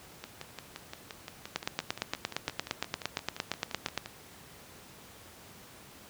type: two click trains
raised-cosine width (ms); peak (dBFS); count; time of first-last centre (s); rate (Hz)
0.2; -12 / -22; 22 / 23; 1.56-3.977 / 0.24-4.059; 8.69 / 5.76
effects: pink hiss -52 dBFS RMS until 6.09 s + high-pass 80 Hz 12 dB/octave